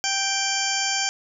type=harmonic tone; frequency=784 Hz; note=G5; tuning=in tune; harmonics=1 / 2 / 3 / 4 / 6 / 7 / 8 / 9; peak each=-30 / -30 / -30 / -30 / -30 / -30 / -30 / -30 dBFS; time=0.04-1.09 s; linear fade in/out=0 ms; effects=none